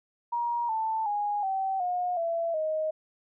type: tone with pitch steps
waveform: sine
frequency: 948 / 884.5 / 825.3 / 770 / 718.4 / 670.3 / 625.4 Hz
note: A#5 / A5 / G#5 / G5 / F5 / E5 / D#5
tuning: +29 / +9 / -11 / -31 / +49 / +29 / +9 cents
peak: -26 dBFS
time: 0.32-2.91 s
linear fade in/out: 10 ms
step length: 370 ms
effects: none